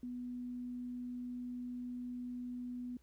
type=tone; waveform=sine; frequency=246.6 Hz; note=B3; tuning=2 cents flat; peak=-40 dBFS; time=0.03-2.97 s; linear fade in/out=2 ms; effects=added 60 Hz sine -65 dBFS peak until 3.02 s + pink hiss -75 dBFS RMS until 3.02 s